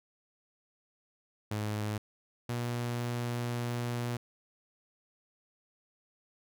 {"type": "tone pair in turn", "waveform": "sawtooth", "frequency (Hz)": [105.9, 120.19], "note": ["G#2", "B2"], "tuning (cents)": [34, -47], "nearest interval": "major second", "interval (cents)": 219, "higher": "second", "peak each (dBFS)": -28, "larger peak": "neither", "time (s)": [[1.51, 1.98], [2.49, 4.17]], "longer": "second", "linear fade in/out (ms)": 5, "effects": []}